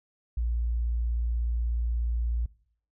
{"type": "tone", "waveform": "sine", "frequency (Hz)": 58.27, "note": "A#1", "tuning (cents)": 0, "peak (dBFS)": -25, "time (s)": [0.37, 2.46], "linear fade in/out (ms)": 5, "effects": ["noise-tail reverb RT60 0.6 s tail -21 dB re dry"]}